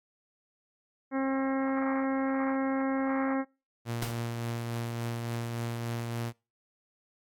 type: harmonic tone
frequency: 268.2 Hz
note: C4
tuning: 43 cents sharp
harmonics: 1 / 2 / 3 / 4 / 5 / 6 / 7 / 8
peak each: -28 / -34 / -38 / -40 / -42 / -44 / -45 / -46 dBFS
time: 1.11-3.45 s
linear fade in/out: 50 ms
type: tone with tremolo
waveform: sawtooth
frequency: 117.2 Hz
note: A#2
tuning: 10 cents sharp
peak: -27 dBFS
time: 3.85-6.33 s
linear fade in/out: 50 ms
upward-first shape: triangle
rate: 3.5 Hz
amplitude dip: 30%
type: noise with exponential decay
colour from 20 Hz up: pink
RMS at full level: -32 dBFS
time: 4.02-4.29 s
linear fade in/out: 2 ms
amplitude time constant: 57 ms
effects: noise-tail reverb RT60 0.3 s tail -25 dB re dry + AAC 64 kbps